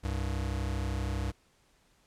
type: tone pair together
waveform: square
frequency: 65.34 / 97.9 Hz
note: C2 / G2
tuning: -2 / -2 cents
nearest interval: perfect fifth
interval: 700 cents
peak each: -33 / -35 dBFS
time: 0.03-1.32 s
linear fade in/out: 20 ms
effects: pink hiss -67 dBFS RMS until 2.06 s + low-pass 10000 Hz 12 dB/octave